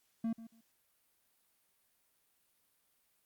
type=tone with echo; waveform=triangle; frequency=227.1 Hz; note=A#3; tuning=45 cents flat; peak=-30 dBFS; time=0.24-0.33 s; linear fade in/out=5 ms; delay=140 ms; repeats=2; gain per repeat=-15 dB; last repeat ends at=0.61 s; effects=white hiss -75 dBFS RMS until 3.25 s + Opus 48 kbps